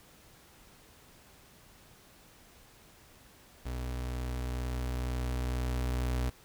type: tone with level ramp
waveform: 35% pulse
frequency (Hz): 62.1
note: B1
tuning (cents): +10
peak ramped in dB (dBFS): -33 to -27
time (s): 3.65-6.3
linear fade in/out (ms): 10
effects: pink hiss -58 dBFS RMS until 6.44 s